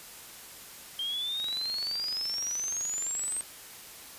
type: exponential sweep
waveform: sine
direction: up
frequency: 3166 to 8420 Hz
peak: -30 dBFS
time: 0.99-3.41 s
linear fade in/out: 2 ms
type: click train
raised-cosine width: 0.2 ms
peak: -25 dBFS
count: 48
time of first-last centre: 1.4-3.409 s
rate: 23.4 Hz
effects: white hiss -47 dBFS RMS until 4.18 s + resampled to 32000 Hz